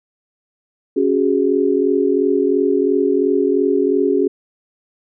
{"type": "chord", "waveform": "sine", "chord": "C# suspended fourth", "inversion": "none", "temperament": "equal with one note detuned", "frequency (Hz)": [277.2, 372.4, 415.3], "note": ["C#4", "F#4", "G#4"], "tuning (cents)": [0, 11, 0], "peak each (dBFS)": [-18, -17, -17], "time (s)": [0.96, 4.28], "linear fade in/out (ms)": 10, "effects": []}